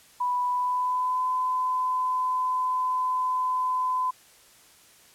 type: tone with pitch glide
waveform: sine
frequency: 987.8 to 1014.4 Hz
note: B5 to B5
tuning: 0 to +46 cents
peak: -23 dBFS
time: 0.2-4.11 s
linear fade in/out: 10 ms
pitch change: +46 cents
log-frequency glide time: 0.48-1.25 s
effects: white hiss -55 dBFS RMS until 5.14 s + low-pass 12000 Hz 12 dB/octave